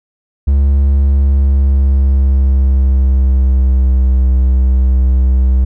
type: tone with pitch glide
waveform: triangle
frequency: 69.2 to 64.19 Hz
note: C#2 to C2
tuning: -2 to -32 cents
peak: -5 dBFS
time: 0.47-5.65 s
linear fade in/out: 10 ms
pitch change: -130 cents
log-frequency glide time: 1.05-4.12 s
effects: none